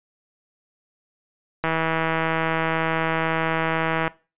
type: click train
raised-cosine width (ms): 0.5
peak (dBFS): -8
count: 396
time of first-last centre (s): 1.64-4.078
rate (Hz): 162
effects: noise-tail reverb RT60 0.3 s tail -20 dB re dry + resampled to 8000 Hz